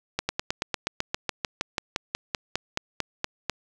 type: slowing click train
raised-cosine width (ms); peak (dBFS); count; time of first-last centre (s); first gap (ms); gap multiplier
0.2; -8; 21; 0.19-3.497; 100; 1.05
effects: none